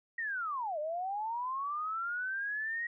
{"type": "linear two-way sweep", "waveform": "sine", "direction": "down then up", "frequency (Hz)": [1900, 587.3, 1900], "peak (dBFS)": -33, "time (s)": [0.18, 2.87], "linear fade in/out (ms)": 5, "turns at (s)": 0.79, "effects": []}